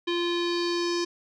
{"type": "tone with low-pass filter sweep", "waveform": "square", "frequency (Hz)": 346.2, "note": "F4", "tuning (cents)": -15, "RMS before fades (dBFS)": -27, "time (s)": [0.07, 1.05], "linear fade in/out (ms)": 10, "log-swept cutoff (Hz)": [3500, 5400], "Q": 4.5, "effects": []}